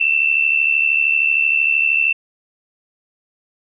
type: tone pair together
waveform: sine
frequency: 2637 / 2710 Hz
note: E7 / E7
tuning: 0 / +47 cents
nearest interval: unison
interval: 47 cents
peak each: -16 dBFS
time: 0-2.13 s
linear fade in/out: 10 ms
effects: none